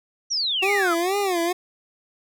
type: exponential sweep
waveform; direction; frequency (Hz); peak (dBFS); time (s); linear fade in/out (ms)
sine; down; 5920 to 1221; -21; 0.3-0.95; 20
type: tone with vibrato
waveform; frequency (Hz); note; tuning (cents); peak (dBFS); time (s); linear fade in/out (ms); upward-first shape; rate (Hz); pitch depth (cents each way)
25% pulse; 370; F#4; 0; -17; 0.62-1.53; 10; sine; 2.2; 170
effects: none